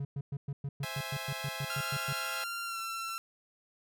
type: tone bursts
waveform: triangle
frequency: 140 Hz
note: C#3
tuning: 18 cents sharp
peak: -31 dBFS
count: 14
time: 0-2.13 s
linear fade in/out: 5 ms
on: 50 ms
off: 110 ms
type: chord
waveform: 10% pulse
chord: C augmented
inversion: none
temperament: equal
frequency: 523.3 / 659.3 / 830.6 Hz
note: C5 / E5 / G#5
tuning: 0 / 0 / 0 cents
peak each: -35 / -33 / -33 dBFS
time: 0.83-2.44 s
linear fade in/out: 2 ms
type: tone with pitch glide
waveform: sawtooth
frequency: 1383 to 1348.3 Hz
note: F6 to E6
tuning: -17 to +39 cents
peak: -32 dBFS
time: 1.7-3.18 s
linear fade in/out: 0 ms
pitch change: -44 cents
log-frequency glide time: 2.65-2.79 s
effects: none